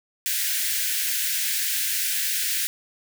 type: high-pass noise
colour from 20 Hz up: white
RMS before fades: -25 dBFS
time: 0.26-2.67 s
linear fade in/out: 0 ms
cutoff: 1500 Hz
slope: 96 dB/octave
effects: none